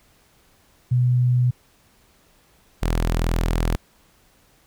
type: tone pair in turn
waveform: sine / sawtooth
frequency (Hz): 124.1 / 41.41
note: B2 / E1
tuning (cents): +9 / +9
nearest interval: octave + perfect fifth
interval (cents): 1900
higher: first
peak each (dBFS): -15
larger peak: neither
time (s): 0.91-1.51 / 2.82-3.76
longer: second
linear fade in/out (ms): 10
effects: pink hiss -58 dBFS RMS until 4.66 s